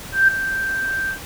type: tone with ADSR envelope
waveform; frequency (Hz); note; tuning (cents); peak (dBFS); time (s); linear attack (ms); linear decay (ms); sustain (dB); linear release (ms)
sine; 1568; G6; 0; -8; 0.12-1.19; 160; 10; -12; 100
effects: pink hiss -35 dBFS RMS until 1.25 s